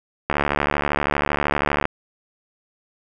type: click train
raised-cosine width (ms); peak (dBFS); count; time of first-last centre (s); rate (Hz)
0.5; -4; 114; 0.3-1.854; 72.7
effects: none